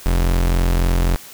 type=tone; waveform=40% pulse; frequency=43.65 Hz; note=F1; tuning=in tune; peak=-13 dBFS; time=0.06-1.16 s; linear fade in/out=0 ms; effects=white hiss -39 dBFS RMS until 1.33 s